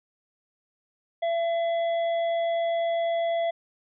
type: harmonic tone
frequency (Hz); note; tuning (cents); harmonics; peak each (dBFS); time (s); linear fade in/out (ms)
673; E5; +36; 1 / 3 / 5; -23 / -39 / -42; 1.22-3.51; 10
effects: none